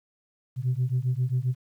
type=beating tone pair; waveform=sine; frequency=123.1 / 130.6 Hz; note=B2 / C3; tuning=-5 / -3 cents; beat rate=7.5 Hz; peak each=-25 dBFS; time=0.56-1.55 s; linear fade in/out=50 ms; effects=tanh soft clip ceiling -18 dBFS + 10-bit